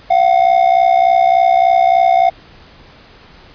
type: ring-modulated tone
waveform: triangle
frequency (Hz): 720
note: F#5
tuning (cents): -47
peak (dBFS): -3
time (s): 0.1-2.3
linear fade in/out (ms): 10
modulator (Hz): 31.7
effects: pink hiss -42 dBFS RMS until 3.54 s + resampled to 11025 Hz